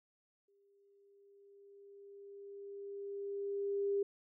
sine tone with exponential growth, 400.3 Hz, G4, 36 cents sharp, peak -30 dBFS, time 0.48-4.03 s, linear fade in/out 5 ms, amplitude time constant 770 ms, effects none

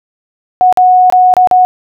sine tone with dropouts, 734 Hz, F#5, 14 cents flat, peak -3 dBFS, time 0.61-1.65 s, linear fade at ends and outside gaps 0 ms, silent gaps 0.726-0.773 / 1.1-1.124 / 1.339-1.367 / 1.473-1.512 s, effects none

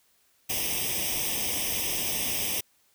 white noise with comb filter, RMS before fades -29 dBFS, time 0.49-2.61 s, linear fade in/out 10 ms, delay 0.35 ms, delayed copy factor +1, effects white hiss -66 dBFS RMS until 2.94 s

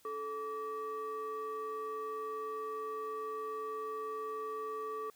triangle ring-modulated tone, 359.8 Hz, F#4, 48 cents flat, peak -32 dBFS, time 0.05-5.1 s, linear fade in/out 2 ms, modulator 795 Hz, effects white hiss -66 dBFS RMS until 5.15 s

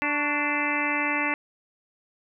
harmonic tone with a mistuned harmonic, 293.7 Hz, D4, in tune, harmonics 1 / 2 / 3 / 4 / 5 / 6 / 7 / 8 / 9, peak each -31 / -36 / -32 / -33 / -35 / -33 / -28 / -34 / -31 dBFS, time 0.02-1.34 s, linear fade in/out 0 ms, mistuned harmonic 4, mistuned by -68 cents, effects none

